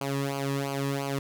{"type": "tone with flanger", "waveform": "sawtooth", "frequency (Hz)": 138.59, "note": "C#3", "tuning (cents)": 0, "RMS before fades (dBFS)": -30, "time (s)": [0.01, 1.19], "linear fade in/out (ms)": 2, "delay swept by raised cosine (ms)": [0.54, 1.4], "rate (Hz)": 2.9, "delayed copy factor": -0.8, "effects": []}